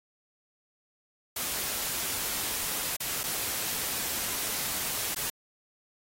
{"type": "noise with dropouts", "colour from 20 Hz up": "white", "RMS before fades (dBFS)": -32, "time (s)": [1.36, 5.3], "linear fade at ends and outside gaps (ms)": 5, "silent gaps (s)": [[2.966, 3.002], [3.233, 3.237], [5.148, 5.162]], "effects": ["AAC 48 kbps"]}